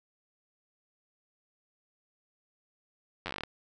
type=slowing click train; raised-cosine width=0.3 ms; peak=-19 dBFS; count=11; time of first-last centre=3.26-3.435 s; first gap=10 ms; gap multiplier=1.12; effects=none